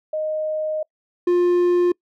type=tone pair in turn; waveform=sine / triangle; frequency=620 / 353.3 Hz; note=D#5 / F4; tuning=-6 / +20 cents; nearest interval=minor seventh; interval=974 cents; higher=first; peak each=-21 / -12 dBFS; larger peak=second; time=0.13-0.83 / 1.27-1.92 s; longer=first; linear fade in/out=5 ms; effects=noise-tail reverb RT60 0.1 s tail -26 dB re dry